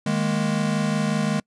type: chord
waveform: square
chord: D# suspended fourth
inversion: none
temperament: equal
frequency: 155.56 / 207.7 / 233.1 Hz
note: D#3 / G#3 / A#3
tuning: 0 / 0 / 0 cents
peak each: -26 / -24 / -29 dBFS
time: 0.06-1.4 s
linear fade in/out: 5 ms
effects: noise-tail reverb RT60 0.1 s tail -26 dB re dry + resampled to 22050 Hz